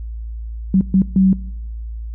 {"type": "tone bursts at uneven times", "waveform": "sine", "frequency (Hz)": 190, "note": "F#3", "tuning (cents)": 46, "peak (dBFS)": -9, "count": 3, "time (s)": [[0.74, 0.81], [0.94, 1.02], [1.16, 1.33]], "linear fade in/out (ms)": 2, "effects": ["noise-tail reverb RT60 0.9 s tail -21 dB re dry", "added 56 Hz sine -25 dBFS peak until 2.14 s"]}